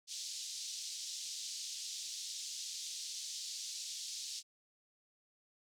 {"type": "band-pass noise", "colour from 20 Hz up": "white", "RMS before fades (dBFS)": -44, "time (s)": [0.07, 4.43], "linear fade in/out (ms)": 50, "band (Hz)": [3700, 6800], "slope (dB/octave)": 24, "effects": []}